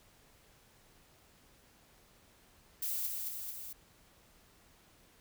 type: noise with echo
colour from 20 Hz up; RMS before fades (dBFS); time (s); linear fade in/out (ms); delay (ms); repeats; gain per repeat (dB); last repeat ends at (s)
violet; -36; 2.82-3.07; 5; 220; 3; -3; 3.73
effects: pink hiss -64 dBFS RMS until 5.2 s